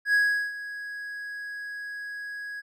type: tone with ADSR envelope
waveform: triangle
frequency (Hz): 1661.2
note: G#6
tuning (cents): 0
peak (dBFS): -16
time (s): 0.05-2.62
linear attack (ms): 88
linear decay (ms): 380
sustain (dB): -16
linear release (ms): 30
effects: none